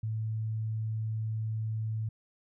sine tone, 110 Hz, A2, in tune, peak -30 dBFS, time 0.03-2.09 s, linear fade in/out 5 ms, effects none

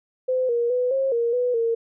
sine tone with pitch steps, 512 / 473 / 497.9 / 537 / 468.5 / 493.7 / 459.9 Hz, C5 / A#4 / B4 / C5 / A#4 / B4 / A#4, -38 / +25 / +14 / +45 / +9 / -1 / -23 cents, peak -19 dBFS, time 0.28-1.75 s, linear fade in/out 10 ms, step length 210 ms, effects none

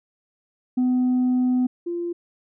sine tone pair in turn, 251.8 / 345.2 Hz, B3 / F4, +34 / -20 cents, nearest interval perfect fourth, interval 546 cents, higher second, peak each -15 / -24 dBFS, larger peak first, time 0.77-1.67 / 1.86-2.13 s, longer first, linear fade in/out 10 ms, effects tanh soft clip ceiling -16 dBFS

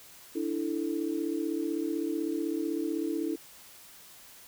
sine chord, D suspended second, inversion none, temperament equal, 293.7 / 329.6 / 440 Hz, D4 / E4 / A4, 0 / 0 / 0 cents, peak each -33 / -31 / -37 dBFS, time 0.35-3.36 s, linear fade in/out 10 ms, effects white hiss -52 dBFS RMS until 4.47 s

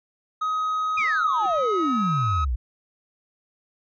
triangle tone with pitch glide, 1262 to 1273.7 Hz, D#6 to D#6, +24 to +40 cents, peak -20 dBFS, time 0.41-2.45 s, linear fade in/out 10 ms, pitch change +16 cents, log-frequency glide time 0.83-2.19 s
sine exponential sweep, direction down, 2522 to 55 Hz, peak -21 dBFS, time 0.97-2.56 s, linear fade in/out 10 ms
triangle tone with exponential growth, 347.2 Hz, F4, 10 cents flat, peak -29 dBFS, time 1.35-1.46 s, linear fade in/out 2 ms, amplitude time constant 22 ms
effects tanh soft clip ceiling -14 dBFS + resampled to 16000 Hz

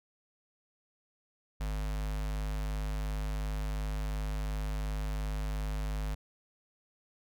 square tone with notch filter, 51.4 Hz, G#1, 17 cents flat, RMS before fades -34 dBFS, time 1.6-6.15 s, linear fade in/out 10 ms, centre 340 Hz, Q 1.8, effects none

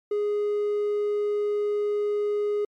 triangle tone, 414.7 Hz, G#4, 3 cents flat, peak -20 dBFS, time 0.11-2.65 s, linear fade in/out 5 ms, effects tanh soft clip ceiling -16 dBFS + MP3 96 kbps

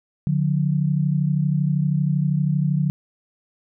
sine tone pair together, 146.83 / 179.52 Hz, D3 / F3, 0 / +48 cents, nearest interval minor third, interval 348 cents, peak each -19 / -22 dBFS, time 0.27-2.9 s, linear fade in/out 0 ms, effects none

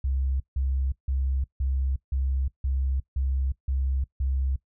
sine tone bursts, 66.7 Hz, C2, 34 cents sharp, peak -22 dBFS, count 9, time 0.04-4.56 s, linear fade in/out 5 ms, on 360 ms, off 160 ms, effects noise-tail reverb RT60 0.1 s tail -20 dB re dry + tanh soft clip ceiling -18 dBFS

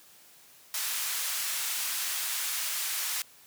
white band-pass noise, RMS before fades -32 dBFS, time 0.74-3.22 s, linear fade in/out 2 ms, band 1200 to 16000 Hz, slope 12 dB/octave, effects white hiss -56 dBFS RMS until 3.46 s + high-pass 80 Hz 12 dB/octave

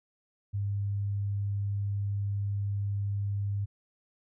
sine tone, 100.7 Hz, G2, 47 cents sharp, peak -28 dBFS, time 0.53-3.66 s, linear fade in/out 20 ms, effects none

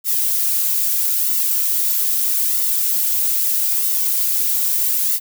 violet noise with flanger, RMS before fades -18 dBFS, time 0.04-5.2 s, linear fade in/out 50 ms, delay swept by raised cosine 1.2 to 4 ms, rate 0.78 Hz, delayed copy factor -0.55, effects none

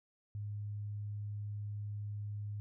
sine tone, 103.6 Hz, G#2, 4 cents flat, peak -38 dBFS, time 0.35-2.6 s, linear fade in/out 0 ms, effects none

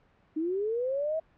sine linear sweep, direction up, 302.7 to 652 Hz, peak -27 dBFS, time 0.36-1.2 s, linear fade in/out 10 ms, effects pink hiss -64 dBFS RMS until 1.37 s + low-pass 2000 Hz 12 dB/octave

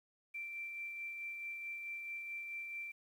sine tone with tremolo, 2349 Hz, D7, in tune, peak -40 dBFS, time 0.34-2.92 s, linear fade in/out 10 ms, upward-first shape sine, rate 4.6 Hz, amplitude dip 30%, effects 11-bit

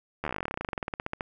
slowing click train, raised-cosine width 0.5 ms, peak -16 dBFS, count 29, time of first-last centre 0.24-1.208 s, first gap 12 ms, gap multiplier 1.07, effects none

